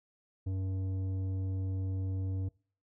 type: tone with tanh clipping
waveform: sine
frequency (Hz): 94.8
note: F#2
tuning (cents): +43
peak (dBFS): -33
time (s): 0.46-2.49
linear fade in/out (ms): 10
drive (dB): 10
effects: noise-tail reverb RT60 0.4 s tail -23 dB re dry